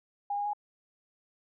sine tone with pitch steps, 812 / 818 / 830 Hz, G#5 / G#5 / G#5, -39 / -26 / -1 cents, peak -29 dBFS, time 0.3-0.534 s, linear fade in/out 5 ms, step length 78 ms, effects none

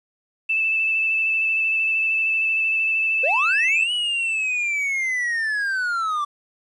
sine tone with vibrato, 2637 Hz, E7, in tune, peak -18 dBFS, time 0.49-3.84 s, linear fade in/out 10 ms, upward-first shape square, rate 13 Hz, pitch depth 11 cents each way
triangle linear two-way sweep, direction up then down, 481 to 2960 to 1154 Hz, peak -19 dBFS, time 3.23-6.25 s, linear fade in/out 10 ms, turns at 3.92 s
effects resampled to 24000 Hz + 9-bit

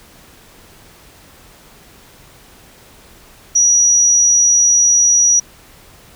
sine tone, 5810 Hz, F#8, 32 cents flat, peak -8 dBFS, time 3.55-5.4 s, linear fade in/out 10 ms, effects pink hiss -44 dBFS RMS until 6.15 s

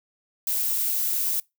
violet noise, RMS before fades -25 dBFS, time 0.47-1.4 s, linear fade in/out 2 ms, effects noise-tail reverb RT60 0.2 s tail -24 dB re dry

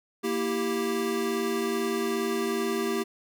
square chord, E diminished, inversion second, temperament equal, 233.1 / 329.6 / 392 Hz, Bb3 / E4 / G4, 0 / 0 / 0 cents, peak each -32 / -34 / -29 dBFS, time 0.23-3.04 s, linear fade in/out 20 ms, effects none

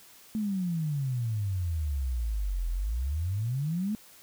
sine exponential two-way sweep, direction down then up, 222.1 to 41.2 to 222.1 Hz, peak -27 dBFS, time 0.35-3.95 s, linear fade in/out 0 ms, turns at 2.69 s, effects white hiss -54 dBFS RMS until 4.22 s

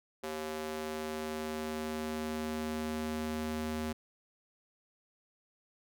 square tone with high-pass filter sweep, 77.78 Hz, D#2, in tune, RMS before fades -37 dBFS, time 0.23-3.93 s, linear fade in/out 10 ms, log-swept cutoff 390 to 170 Hz, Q 1.4, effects none

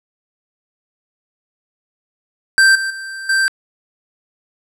square tone with level steps, 1567 Hz, G6, 1 cent flat, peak -8 / -19 / -27 / -13 dBFS, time 2.58-3.48 s, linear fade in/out 0 ms, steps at 2.75 / 2.9 / 3.29 s, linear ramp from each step 5 ms, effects low-pass 10000 Hz 12 dB/octave

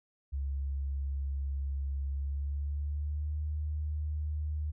sine tone with pitch glide, 69 to 75.68 Hz, C#2 to D#2, -7 to -47 cents, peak -31 dBFS, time 0.32-4.72 s, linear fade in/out 20 ms, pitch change +160 cents, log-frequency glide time 2.1-3.41 s, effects none

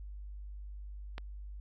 click, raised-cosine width 0.3 ms, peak -25 dBFS, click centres 1.181 s, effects added 50 Hz sine -42 dBFS peak until 1.6 s

